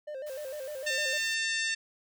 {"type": "tone with vibrato", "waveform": "triangle", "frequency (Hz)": 563, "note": "C#5", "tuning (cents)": 27, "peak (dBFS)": -34, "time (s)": [0.07, 1.18], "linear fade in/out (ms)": 10, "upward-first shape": "square", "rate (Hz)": 6.6, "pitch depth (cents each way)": 110}
{"type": "band-stop noise", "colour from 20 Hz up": "white", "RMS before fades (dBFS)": -50, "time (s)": [0.26, 1.35], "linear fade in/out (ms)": 10, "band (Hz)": [130, 490], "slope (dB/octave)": 48}
{"type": "harmonic tone", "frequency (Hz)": 899, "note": "A5", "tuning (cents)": 37, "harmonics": [2, 3, 4, 5, 6, 7, 8, 9], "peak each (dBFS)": [-31, -35, -37, -39, -41, -42, -43, -44], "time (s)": [0.86, 1.75], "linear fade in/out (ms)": 10}
{"effects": []}